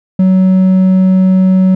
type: tone with hard clipping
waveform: sine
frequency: 187.2 Hz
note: F#3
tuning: 20 cents sharp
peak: -6 dBFS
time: 0.19-1.75 s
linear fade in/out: 5 ms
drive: 3 dB
effects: none